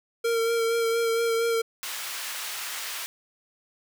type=tone with vibrato; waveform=square; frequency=459.9 Hz; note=A#4; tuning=23 cents flat; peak=-23 dBFS; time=0.24-1.62 s; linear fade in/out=10 ms; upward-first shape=sine; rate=4.3 Hz; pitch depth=20 cents each way
type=high-pass noise; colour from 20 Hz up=pink; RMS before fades=-34 dBFS; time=1.83-3.06 s; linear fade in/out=0 ms; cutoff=1400 Hz; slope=12 dB/octave
effects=none